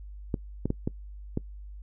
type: clicks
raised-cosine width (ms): 3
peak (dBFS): -14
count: 5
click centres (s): 0.342 / 0.656 / 0.704 / 0.875 / 1.374
effects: noise-tail reverb RT60 0.1 s tail -23 dB re dry + added 50 Hz sine -40 dBFS peak until 1.82 s